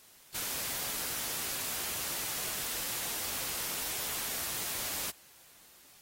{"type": "noise", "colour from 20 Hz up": "white", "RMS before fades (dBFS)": -36, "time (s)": [0.34, 5.11], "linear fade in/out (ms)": 10, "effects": ["white hiss -58 dBFS RMS until 6.01 s", "AAC 48 kbps"]}